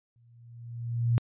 sine tone with exponential growth, 117.9 Hz, A#2, 20 cents sharp, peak -19 dBFS, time 0.16-1.18 s, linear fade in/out 0 ms, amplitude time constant 220 ms, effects resampled to 8000 Hz

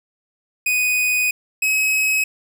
45% pulse tone pair in turn, 2489 / 2555 Hz, D#7 / D#7, 0 / +45 cents, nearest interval unison, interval 45 cents, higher second, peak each -16 dBFS, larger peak neither, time 0.66-1.31 / 1.62-2.24 s, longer first, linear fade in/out 5 ms, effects none

